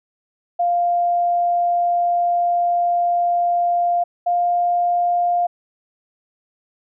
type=tone pair in turn; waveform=sine; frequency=698.5 / 702.4 Hz; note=F5 / F5; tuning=0 / +10 cents; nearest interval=unison; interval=10 cents; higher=second; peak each=-15 dBFS; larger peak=neither; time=0.59-4.04 / 4.26-5.47 s; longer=first; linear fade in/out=10 ms; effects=none